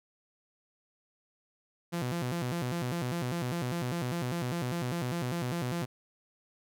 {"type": "tone with vibrato", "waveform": "sawtooth", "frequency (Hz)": 146.1, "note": "D3", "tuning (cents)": -9, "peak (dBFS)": -27, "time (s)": [1.92, 5.86], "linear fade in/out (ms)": 20, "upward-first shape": "square", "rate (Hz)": 5, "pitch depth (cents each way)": 280, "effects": []}